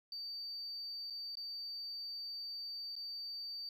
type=tone with dropouts; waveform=sine; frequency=4614 Hz; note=D8; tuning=31 cents flat; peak=-40 dBFS; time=0.12-3.69 s; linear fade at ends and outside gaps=2 ms; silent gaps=1.101-1.105 / 1.354-1.37 / 2.955-2.963 s; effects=tanh soft clip ceiling -38 dBFS

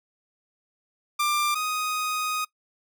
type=tone pair in turn; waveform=sawtooth; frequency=1188 / 1248.1 Hz; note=D6 / D#6; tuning=+20 / +5 cents; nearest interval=minor second; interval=85 cents; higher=second; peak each=-18 / -22 dBFS; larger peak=first; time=1.19-1.55 / 1.55-2.45 s; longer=second; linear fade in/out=10 ms; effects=noise-tail reverb RT60 0.1 s tail -21 dB re dry

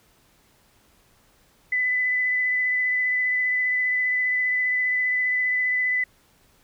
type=tone with vibrato; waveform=sine; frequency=2002 Hz; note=B6; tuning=23 cents sharp; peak=-20 dBFS; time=1.72-6.04 s; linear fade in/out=5 ms; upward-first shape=sine; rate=15 Hz; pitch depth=10 cents each way; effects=pink hiss -60 dBFS RMS until 6.63 s

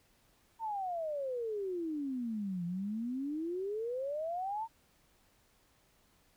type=exponential two-way sweep; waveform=sine; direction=down then up; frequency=925 to 169.8 to 925 Hz; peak=-34 dBFS; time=0.59-4.68 s; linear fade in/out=50 ms; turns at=2.65 s; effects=pink hiss -69 dBFS RMS until 6.36 s

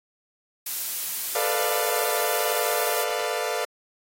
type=noise; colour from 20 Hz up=blue; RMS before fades=-29 dBFS; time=0.66-3.04 s; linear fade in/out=5 ms
type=chord; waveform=sawtooth; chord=B half-diminished seventh; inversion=third; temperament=equal with one note detuned; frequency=440 / 493.9 / 592.4 / 698.5 Hz; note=A4 / B4 / D5 / F5; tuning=0 / 0 / +15 / 0 cents; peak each=-27 dBFS; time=1.35-3.65 s; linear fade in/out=5 ms
effects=AAC 48 kbps

